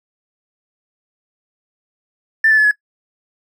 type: tone with pitch steps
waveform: triangle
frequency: 1777 / 1748.5 / 1720.4 / 1692.8 Hz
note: A6 / A6 / A6 / G#6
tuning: +17 / -11 / -39 / +33 cents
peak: -5 dBFS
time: 2.44-2.712 s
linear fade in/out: 5 ms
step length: 68 ms
effects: noise-tail reverb RT60 0.1 s tail -23 dB re dry + tanh soft clip ceiling -7 dBFS